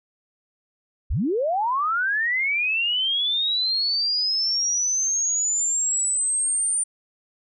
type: linear sweep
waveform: sine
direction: up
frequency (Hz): 32.05 to 9130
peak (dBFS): -20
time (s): 1.1-6.84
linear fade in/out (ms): 10
effects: none